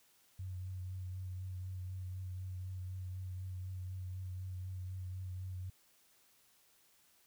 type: tone with vibrato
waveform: sine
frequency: 92.5 Hz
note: F#2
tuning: in tune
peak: -40 dBFS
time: 0.39-5.7 s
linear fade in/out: 5 ms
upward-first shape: triangle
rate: 4 Hz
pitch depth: 27 cents each way
effects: white hiss -69 dBFS RMS until 7.26 s